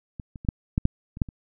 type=clicks; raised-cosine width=5 ms; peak=-22 / -26 / -26 / -8 / -9 / -6 / -26 / -9 / -26 dBFS; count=9; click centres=0.198 / 0.358 / 0.449 / 0.488 / 0.779 / 0.854 / 1.171 / 1.218 / 1.288 s; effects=none